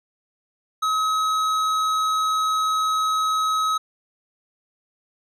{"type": "tone with tanh clipping", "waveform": "triangle", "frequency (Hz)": 1277, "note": "D#6", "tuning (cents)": 45, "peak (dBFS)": -21, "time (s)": [0.82, 3.78], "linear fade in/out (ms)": 10, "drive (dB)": 17, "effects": []}